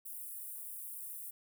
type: high-pass noise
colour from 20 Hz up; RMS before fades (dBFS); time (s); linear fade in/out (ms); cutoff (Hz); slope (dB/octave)
white; -45; 0.05-1.31; 10; 9000; 48
effects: none